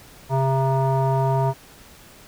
square tone with low-pass filter, 133.9 Hz, C3, 40 cents sharp, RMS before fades -20 dBFS, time 0.29-1.54 s, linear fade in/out 50 ms, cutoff 850 Hz, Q 8.5, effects pink hiss -47 dBFS RMS until 2.27 s

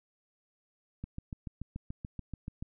click train, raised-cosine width 5 ms, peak -26 dBFS, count 12, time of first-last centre 1.04-2.625 s, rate 6.94 Hz, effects none

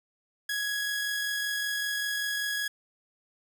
sawtooth tone with amplitude modulation, 1667 Hz, G#6, 6 cents sharp, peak -24 dBFS, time 0.49-2.68 s, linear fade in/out 5 ms, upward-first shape sine, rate 45.2 Hz, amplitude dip 25%, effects none

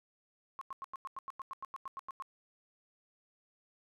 sine tone bursts, 1079 Hz, C#6, 47 cents flat, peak -39 dBFS, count 15, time 0.59-2.223 s, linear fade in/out 0 ms, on 23 ms, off 92 ms, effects none

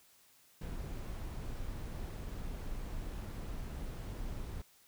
brown noise, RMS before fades -41 dBFS, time 0.61-4.62 s, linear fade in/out 5 ms, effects white hiss -65 dBFS RMS until 4.87 s

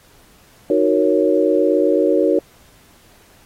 sine chord, D# minor seventh, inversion none, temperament equal, 311.1 / 370 / 466.2 / 554.4 Hz, D#4 / F#4 / A#4 / C#5, 0 / 0 / 0 / 0 cents, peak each -18 dBFS, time 0.7-2.39 s, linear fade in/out 2 ms, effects pink hiss -51 dBFS RMS until 3.45 s + AAC 48 kbps

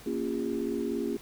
sine chord, Bb minor seventh, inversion none, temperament equal with one note detuned, 233.1 / 277.2 / 349.2 / 406.3 Hz, Bb3 / Db4 / F4 / Ab4, 0 / 0 / 0 / -38 cents, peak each -34 dBFS, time 0.06-1.17 s, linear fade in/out 5 ms, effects pink hiss -50 dBFS RMS until 1.21 s

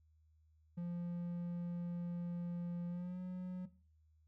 triangle tone with pitch glide, 173.7 to 182.44 Hz, F3 to F#3, -9 to -24 cents, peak -37 dBFS, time 0.77-3.66 s, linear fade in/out 10 ms, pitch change +85 cents, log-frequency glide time 2.88-3.2 s, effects noise-tail reverb RT60 0.4 s tail -17 dB re dry + added 78 Hz sine -67 dBFS peak until 4.27 s

